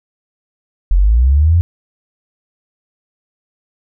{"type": "linear sweep", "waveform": "sine", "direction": "up", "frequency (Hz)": [41.2, 88.6], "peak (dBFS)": -7, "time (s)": [0.91, 1.61], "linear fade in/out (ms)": 0, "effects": []}